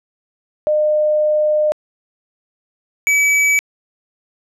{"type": "tone pair in turn", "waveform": ["sine", "square"], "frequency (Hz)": [607, 2289], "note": ["D#5", "D7"], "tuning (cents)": [-43, -45], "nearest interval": "octave + major seventh", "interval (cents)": 2298, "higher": "second", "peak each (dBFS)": -12, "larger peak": "neither", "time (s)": [[0.67, 1.72], [3.07, 3.59]], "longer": "first", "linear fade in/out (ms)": 0, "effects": ["low-pass 11000 Hz 12 dB/octave"]}